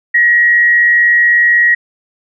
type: tone with frequency modulation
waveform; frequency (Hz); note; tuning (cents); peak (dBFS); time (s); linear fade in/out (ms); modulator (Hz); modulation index
sine; 1902; A#6; +34; -6; 0.14-1.75; 10; 139; 0.27
effects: none